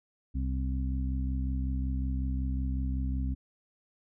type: harmonic tone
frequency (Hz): 65.41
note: C2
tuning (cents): 0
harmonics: 1 / 2 / 3 / 4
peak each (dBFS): -29 / -38 / -41 / -38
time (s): 0.34-3.35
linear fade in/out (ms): 20
effects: none